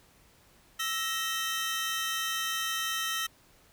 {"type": "tone cluster", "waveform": "sawtooth", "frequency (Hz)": [1319, 1875, 3104], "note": ["E6", "A#6", "G7"], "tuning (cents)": [1, 10, -18], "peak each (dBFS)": -31, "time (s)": [0.79, 3.27], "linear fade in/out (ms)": 10, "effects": ["pink hiss -61 dBFS RMS until 3.72 s"]}